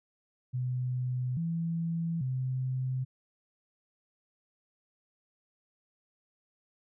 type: tone with pitch steps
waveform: sine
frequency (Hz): 126.1 / 166.5 / 129.4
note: B2 / E3 / C3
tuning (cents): +36 / +18 / -19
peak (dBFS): -29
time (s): 0.53-3.05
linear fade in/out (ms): 20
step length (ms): 840
effects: none